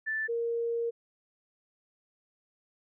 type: tone pair in turn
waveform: sine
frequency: 1760 / 466.2 Hz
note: A6 / A#4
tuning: 0 / 0 cents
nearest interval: octave + major seventh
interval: 2300 cents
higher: first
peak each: -29 / -28 dBFS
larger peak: second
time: 0.06-0.28 / 0.28-0.91 s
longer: second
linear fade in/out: 20 ms
effects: none